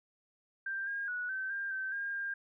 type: tone with pitch steps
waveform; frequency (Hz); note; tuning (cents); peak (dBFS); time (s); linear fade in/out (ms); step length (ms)
sine; 1579 / 1621 / 1468 / 1543 / 1597 / 1547 / 1612 / 1603; G6 / G#6 / F#6 / G6 / G6 / G6 / G6 / G6; +12 / -42 / -14 / -28 / +32 / -23 / +48 / +38; -34; 0.66-2.34; 5; 210
effects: none